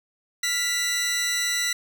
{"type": "tone pair together", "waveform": "15% pulse", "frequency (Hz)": [1396.9, 1975.5], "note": ["F6", "B6"], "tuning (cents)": [0, 0], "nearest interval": "tritone", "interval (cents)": 600, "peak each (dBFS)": [-27, -17], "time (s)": [0.43, 1.73], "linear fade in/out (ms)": 5, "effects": []}